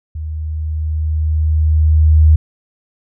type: tone with level ramp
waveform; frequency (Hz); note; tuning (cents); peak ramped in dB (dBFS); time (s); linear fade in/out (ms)
sine; 77.78; D#2; 0; -21 to -4; 0.15-2.36; 5
effects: none